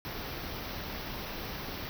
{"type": "band-stop noise", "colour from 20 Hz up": "pink", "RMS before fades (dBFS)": -39, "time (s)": [0.05, 1.89], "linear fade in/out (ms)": 0, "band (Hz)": [5800, 12000], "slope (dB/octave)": 96, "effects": []}